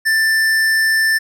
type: tone with tanh clipping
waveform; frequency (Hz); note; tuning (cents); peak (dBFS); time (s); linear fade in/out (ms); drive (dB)
sine; 1773; A6; +13; -14; 0.05-1.19; 20; 16
effects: none